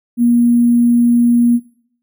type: tone with sample-and-hold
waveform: sine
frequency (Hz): 238.5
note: A#3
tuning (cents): +40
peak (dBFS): -8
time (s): 0.17-1.6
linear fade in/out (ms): 50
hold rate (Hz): 11025
effects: noise-tail reverb RT60 0.6 s tail -18 dB re dry